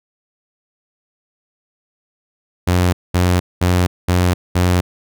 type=tone bursts; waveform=sawtooth; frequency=89.6 Hz; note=F2; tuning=45 cents sharp; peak=-8 dBFS; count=5; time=2.67-4.81 s; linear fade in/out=10 ms; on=260 ms; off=210 ms; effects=none

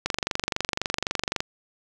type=click train; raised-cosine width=0.2 ms; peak=-7 dBFS; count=33; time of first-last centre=0.06-1.405 s; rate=23.8 Hz; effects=none

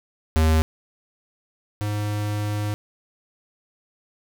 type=tone pair in turn; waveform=square; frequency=79.3 / 104.43 Hz; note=D#2 / G#2; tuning=+33 / +10 cents; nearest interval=perfect fourth; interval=477 cents; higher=second; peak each=-16 / -24 dBFS; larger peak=first; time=0.36-0.62 / 1.81-2.74 s; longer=second; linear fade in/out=0 ms; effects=none

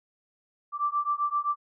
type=beating tone pair; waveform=sine; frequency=1168 / 1175.7 Hz; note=D6 / D6; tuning=-10 / +2 cents; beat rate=7.7 Hz; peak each=-28 / -28 dBFS; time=0.72-1.56 s; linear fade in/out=50 ms; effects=none

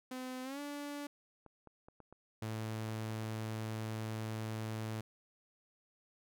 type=tone with pitch glide; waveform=sawtooth; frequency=255.8 to 288.8 Hz; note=C4 to D4; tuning=-39 to -29 cents; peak=-37 dBFS; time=0.11-1.07 s; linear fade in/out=5 ms; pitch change=+210 cents; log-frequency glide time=0.43-0.6 s
type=clicks; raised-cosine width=1 ms; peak=-40 dBFS; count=8; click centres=1.463 / 1.673 / 1.885 / 2.003 / 2.126 / 2.888 / 3.105 / 3.236 s
type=tone; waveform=sawtooth; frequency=110 Hz; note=A2; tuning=in tune; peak=-34 dBFS; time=2.42-5.01 s; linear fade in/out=5 ms
effects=none

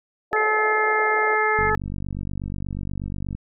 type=band-pass noise; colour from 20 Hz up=white; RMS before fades=-35 dBFS; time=0.31-1.36 s; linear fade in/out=10 ms; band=340 to 780 Hz; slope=96 dB/octave
type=harmonic tone; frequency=431 Hz; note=A4; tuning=36 cents flat; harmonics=1 / 2 / 3 / 4; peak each=-24 / -24 / -24 / -24 dBFS; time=0.33-1.75 s; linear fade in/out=0 ms
type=tone; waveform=sine; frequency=2107 Hz; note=C7; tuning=12 cents sharp; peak=-25 dBFS; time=0.36-1.7 s; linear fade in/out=5 ms
type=click train; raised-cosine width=5 ms; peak=-18 dBFS; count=86; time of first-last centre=1.59-3.35 s; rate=48.3 Hz
effects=none

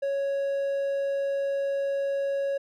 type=tone; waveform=triangle; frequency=554.4 Hz; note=C#5; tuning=in tune; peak=-23 dBFS; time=0.02-2.58 s; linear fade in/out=10 ms; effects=none

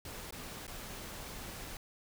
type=noise with dropouts; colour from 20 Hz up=pink; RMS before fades=-45 dBFS; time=0.05-1.77 s; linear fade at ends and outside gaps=2 ms; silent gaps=0.308-0.324 / 0.668-0.678 s; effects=none

